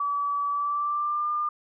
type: tone with pitch glide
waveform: sine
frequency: 1147 to 1201.9 Hz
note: D6 to D6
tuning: -41 to +40 cents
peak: -24 dBFS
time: 0-1.49 s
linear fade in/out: 5 ms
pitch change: +81 cents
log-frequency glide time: 0.49-1.29 s
effects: none